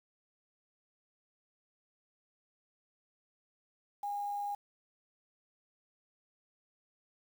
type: tone with quantisation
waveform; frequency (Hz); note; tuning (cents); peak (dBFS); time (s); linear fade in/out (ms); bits
sine; 815; G#5; -33; -34; 4.03-4.55; 5; 9
effects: none